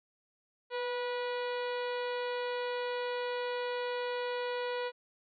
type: harmonic tone with a mistuned harmonic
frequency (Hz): 487.2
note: B4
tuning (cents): -24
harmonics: 1 / 2 / 3 / 4 / 5 / 6 / 7 / 8 / 9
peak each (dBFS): -34 / -40 / -44 / -46 / -48 / -50 / -51 / -52 / -53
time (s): 0.7-4.92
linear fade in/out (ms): 50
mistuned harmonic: 1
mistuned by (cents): +21
effects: none